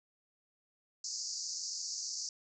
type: band-pass noise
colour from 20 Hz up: pink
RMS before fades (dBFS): -40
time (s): 1.04-2.29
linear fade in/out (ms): 2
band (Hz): 4600 to 7100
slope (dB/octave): 96
effects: none